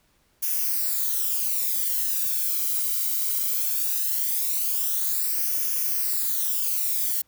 violet noise with flanger, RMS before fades -25 dBFS, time 0.42-7.22 s, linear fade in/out 10 ms, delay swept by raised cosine 0.25 to 1.16 ms, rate 0.19 Hz, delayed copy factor -0.7, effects pink hiss -65 dBFS RMS until 7.27 s

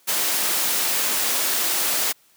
white high-pass noise, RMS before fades -22 dBFS, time 0.07-2.13 s, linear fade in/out 20 ms, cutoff 250 Hz, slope 12 dB/octave, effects white hiss -58 dBFS RMS until 2.36 s + high-pass 100 Hz 12 dB/octave

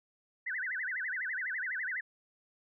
sine tone with vibrato, 1745 Hz, A6, 15 cents flat, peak -33 dBFS, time 0.46-2.01 s, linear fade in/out 10 ms, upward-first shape sine, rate 12 Hz, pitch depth 280 cents each way, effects none

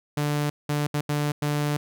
sawtooth tone bursts at uneven times, 147.3 Hz, D3, 6 cents sharp, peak -19 dBFS, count 5, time 0.17-0.5 / 0.69-0.87 / 0.94-1.01 / 1.09-1.32 / 1.42-1.77 s, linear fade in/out 5 ms, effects none

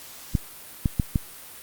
clicks, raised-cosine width 5 ms, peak -8 dBFS, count 4, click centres 0.352 / 0.858 / 0.998 / 1.158 s, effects white hiss -43 dBFS RMS until 1.62 s + Opus 48 kbps

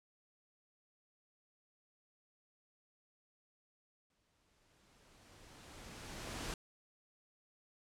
pink noise with exponential growth, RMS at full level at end -41 dBFS, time 4.1-6.54 s, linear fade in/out 2 ms, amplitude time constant 530 ms, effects low-pass 9000 Hz 12 dB/octave

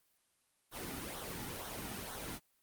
pink noise with flanger, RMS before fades -43 dBFS, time 0.71-2.4 s, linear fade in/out 50 ms, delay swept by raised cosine 0.4 to 1.9 ms, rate 2.1 Hz, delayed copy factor -0.55, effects white hiss -75 dBFS RMS until 2.62 s + Opus 32 kbps

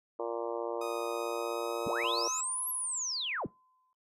harmonic tone, 116.54 Hz, A#2, in tune, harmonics 3 / 4 / 5 / 6 / 7 / 8 / 9 / 10, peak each -39 / -36 / -38 / -45 / -46 / -44 / -46 / -50 dBFS, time 0.19-2.28 s, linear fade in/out 5 ms
sawtooth tone with pitch glide, 1244.5 to 1282.4 Hz, D#6 to E6, 0 to -48 cents, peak -37 dBFS, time 0.81-2.41 s, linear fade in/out 5 ms, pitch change +52 cents, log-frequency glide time 1.09-2.29 s
sine linear two-way sweep, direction up then down, 30.46 to 11530 to 30.46 Hz, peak -32 dBFS, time 1.86-3.47 s, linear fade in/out 10 ms, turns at 2.69 s
sine tone with exponential decay, 1023 Hz, C6, 39 cents flat, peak -32 dBFS, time 2.04-3.93 s, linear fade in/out 0 ms, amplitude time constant 410 ms
effects noise-tail reverb RT60 0.2 s tail -20 dB re dry + resampled to 32000 Hz

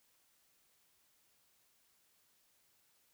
silence, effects white hiss -73 dBFS RMS until 3.13 s

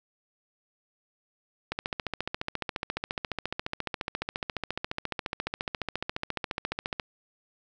click train, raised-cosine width 0.3 ms, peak -14 dBFS, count 77, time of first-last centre 1.72-6.998 s, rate 14.4 Hz, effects none

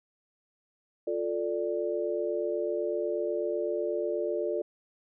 sine chord, D minor, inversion first, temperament just, 352.4 / 440.5 / 587.3 Hz, F4 / A4 / D5, +16 / +2 / 0 cents, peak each -32 / -32 / -32 dBFS, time 1.07-4.62 s, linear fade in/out 5 ms, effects none

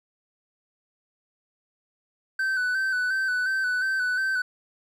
triangle tone with vibrato, 1520 Hz, F#6, 46 cents sharp, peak -21 dBFS, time 2.39-4.42 s, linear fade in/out 5 ms, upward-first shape square, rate 2.8 Hz, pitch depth 33 cents each way, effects none

